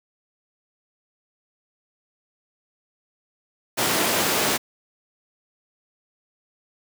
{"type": "high-pass noise", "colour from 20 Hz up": "pink", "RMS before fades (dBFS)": -22, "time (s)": [3.77, 4.58], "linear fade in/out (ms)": 20, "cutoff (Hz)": 240, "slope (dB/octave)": 12, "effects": []}